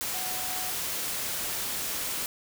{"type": "tone in noise", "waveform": "sine", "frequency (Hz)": 740, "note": "F#5", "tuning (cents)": 0, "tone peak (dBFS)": -40, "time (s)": [0.14, 0.7], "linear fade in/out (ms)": 0, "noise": "white", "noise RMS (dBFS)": -32, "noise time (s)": [0.01, 2.26], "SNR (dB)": -11, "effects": []}